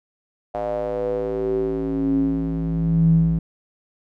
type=tone with band-pass filter sweep; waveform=square; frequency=55 Hz; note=A1; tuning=in tune; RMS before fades=-21 dBFS; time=0.54-3.39 s; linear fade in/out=5 ms; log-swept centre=670 to 140 Hz; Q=6.8; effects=none